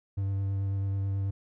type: tone with vibrato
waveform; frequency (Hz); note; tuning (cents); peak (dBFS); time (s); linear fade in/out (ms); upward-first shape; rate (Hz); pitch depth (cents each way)
triangle; 98; G2; 0; -25; 0.17-1.31; 10; sine; 9.2; 13
effects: none